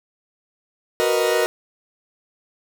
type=chord; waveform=40% pulse; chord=B major seventh; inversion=second; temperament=equal; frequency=370 / 466.2 / 493.9 / 622.3 Hz; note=F#4 / A#4 / B4 / D#5; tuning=0 / 0 / 0 / 0 cents; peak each=-23 / -20 / -24 / -22 dBFS; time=1-1.46 s; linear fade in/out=0 ms; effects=none